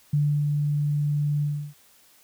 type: tone with ADSR envelope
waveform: sine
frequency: 146.8 Hz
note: D3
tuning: in tune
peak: -18 dBFS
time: 0.13-1.74 s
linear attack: 7 ms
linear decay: 300 ms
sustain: -3 dB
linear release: 320 ms
effects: white hiss -57 dBFS RMS until 2.23 s